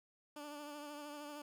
15% pulse tone with vibrato, 293.7 Hz, D4, in tune, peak -40 dBFS, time 0.36-1.42 s, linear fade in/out 5 ms, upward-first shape triangle, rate 13 Hz, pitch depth 40 cents each way, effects none

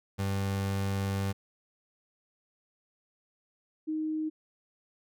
30% pulse / sine tone pair in turn, 98 / 311.8 Hz, G2 / D#4, 0 / +4 cents, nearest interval octave + minor sixth, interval 2004 cents, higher second, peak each -26 / -29 dBFS, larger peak first, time 0.18-1.33 / 3.87-4.3 s, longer first, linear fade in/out 20 ms, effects none

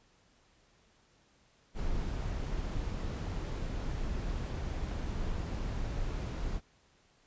brown noise, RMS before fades -35 dBFS, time 1.74-6.61 s, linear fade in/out 50 ms, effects pink hiss -67 dBFS RMS until 7.26 s + resampled to 16000 Hz

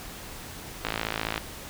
click train, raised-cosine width 0.3 ms, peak -11 dBFS, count 30, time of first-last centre 0.85-1.378 s, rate 54.9 Hz, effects pink hiss -41 dBFS RMS until 1.69 s

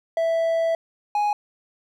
triangle tone pair in turn, 659.3 / 830.7 Hz, E5 / G#5, 0 / 0 cents, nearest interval major third, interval 400 cents, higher second, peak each -17 dBFS, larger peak neither, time 0.17-0.75 / 1.15-1.33 s, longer first, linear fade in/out 2 ms, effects none

